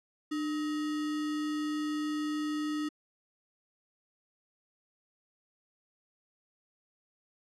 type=tone with sample-and-hold; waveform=sine; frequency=301.1 Hz; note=D4; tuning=43 cents sharp; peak=-30 dBFS; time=0.31-2.89 s; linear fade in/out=10 ms; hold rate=1575 Hz; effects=low-pass 7000 Hz 12 dB/octave